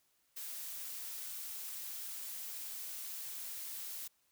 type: noise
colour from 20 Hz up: blue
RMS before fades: -44 dBFS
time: 0.36-4.08 s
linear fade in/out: 10 ms
effects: white hiss -75 dBFS RMS until 4.31 s